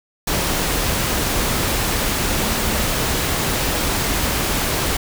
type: tone in noise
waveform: sine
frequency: 220 Hz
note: A3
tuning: in tune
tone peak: -29 dBFS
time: 2.35-2.85 s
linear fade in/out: 5 ms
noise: pink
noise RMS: -20 dBFS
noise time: 0.27-4.97 s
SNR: -12 dB
effects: none